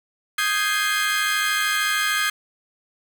30% pulse chord, Ab major seventh, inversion second, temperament equal, 1244.5 / 1568 / 1661.2 / 2093 Hz, Eb6 / G6 / Ab6 / C7, 0 / 0 / 0 / 0 cents, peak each -23 / -23 / -22 / -24 dBFS, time 0.38-2.3 s, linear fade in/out 5 ms, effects none

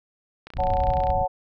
click train, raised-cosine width 0.3 ms, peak -23 dBFS, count 20, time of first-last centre 0.47-1.103 s, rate 30 Hz
pink low-pass noise, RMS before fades -27 dBFS, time 0.54-1.26 s, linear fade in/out 50 ms, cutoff 120 Hz, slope 12 dB/octave
sine chord, F# minor, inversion second, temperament equal, 554.4 / 740 / 880 Hz, C#5 / F#5 / A5, 0 / 0 / 0 cents, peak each -26 / -23 / -28 dBFS, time 0.58-1.28 s, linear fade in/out 20 ms
effects none

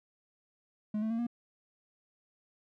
triangle tone with pitch steps, 211.9 / 220.1 / 228.7 / 237.6 Hz, G#3 / A3 / A#3 / A#3, +35 / +1 / -33 / +33 cents, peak -28 dBFS, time 0.94-1.268 s, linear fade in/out 5 ms, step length 82 ms, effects none

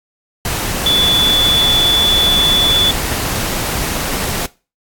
sine tone in noise, 3458 Hz, A7, 31 cents flat, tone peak -10 dBFS, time 0.86-2.91 s, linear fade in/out 2 ms, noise pink, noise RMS -19 dBFS, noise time 0.45-4.46 s, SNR +6 dB, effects noise-tail reverb RT60 0.3 s tail -20 dB re dry + AAC 64 kbps

